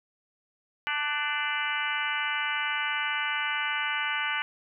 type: harmonic tone with a mistuned harmonic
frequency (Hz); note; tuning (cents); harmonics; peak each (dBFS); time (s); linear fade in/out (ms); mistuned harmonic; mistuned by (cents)
293.7; D4; 0; 3 / 4 / 5 / 6 / 7 / 8 / 9 / 10; -36 / -36 / -32 / -37 / -34 / -35 / -40 / -35; 0.87-4.42; 0; 5; +34
effects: none